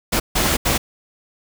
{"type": "noise bursts at uneven times", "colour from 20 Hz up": "pink", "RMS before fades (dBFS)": -18, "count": 3, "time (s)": [[0.12, 0.2], [0.35, 0.57], [0.65, 0.78]], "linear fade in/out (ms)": 10, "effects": []}